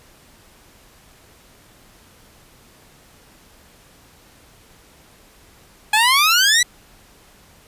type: exponential sweep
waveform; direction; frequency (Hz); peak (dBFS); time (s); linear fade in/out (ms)
15% pulse; up; 830.6 to 2000; -6; 5.93-6.63; 5
effects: pink hiss -50 dBFS RMS until 7.67 s + resampled to 32000 Hz